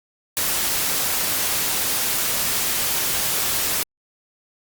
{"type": "noise", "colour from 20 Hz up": "white", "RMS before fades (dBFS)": -22, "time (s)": [0.37, 3.83], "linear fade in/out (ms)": 0, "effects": ["Opus 48 kbps"]}